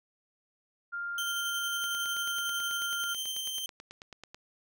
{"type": "tone", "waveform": "sine", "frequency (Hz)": 1400, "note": "F6", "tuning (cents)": 4, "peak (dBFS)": -33, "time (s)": [0.92, 3.15], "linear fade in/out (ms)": 20}
{"type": "tone with tremolo", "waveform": "sawtooth", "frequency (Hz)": 3126, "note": "G7", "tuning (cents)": -6, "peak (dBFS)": -29, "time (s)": [1.18, 3.66], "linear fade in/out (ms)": 2, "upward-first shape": "square", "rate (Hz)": 11, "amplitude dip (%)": 25}
{"type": "click train", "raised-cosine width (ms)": 0.2, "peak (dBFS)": -28, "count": 24, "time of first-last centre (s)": [1.84, 4.345], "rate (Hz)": 9.18}
{"effects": []}